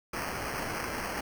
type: noise with sample-and-hold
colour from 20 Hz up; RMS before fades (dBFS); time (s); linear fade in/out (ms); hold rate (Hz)
white; -35; 0.13-1.21; 5; 3675
effects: none